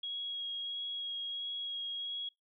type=tone with vibrato; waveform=sine; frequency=3302 Hz; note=G#7; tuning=11 cents flat; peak=-36 dBFS; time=0.03-2.29 s; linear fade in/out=5 ms; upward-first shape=sine; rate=1.5 Hz; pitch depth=11 cents each way; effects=noise-tail reverb RT60 0.2 s tail -26 dB re dry